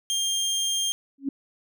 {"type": "tone", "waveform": "25% pulse", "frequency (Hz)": 3198, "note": "G7", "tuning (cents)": 34, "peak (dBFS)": -20, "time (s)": [0.1, 0.92], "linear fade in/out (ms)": 0}
{"type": "tone with exponential growth", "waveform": "sine", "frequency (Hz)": 275, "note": "C#4", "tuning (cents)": -14, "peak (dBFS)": -20, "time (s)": [1.18, 1.29], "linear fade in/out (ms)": 5, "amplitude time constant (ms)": 23}
{"effects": []}